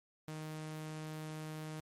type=tone; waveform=sawtooth; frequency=155.56 Hz; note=D#3; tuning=in tune; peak=-38 dBFS; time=0.28-1.8 s; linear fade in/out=0 ms; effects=MP3 64 kbps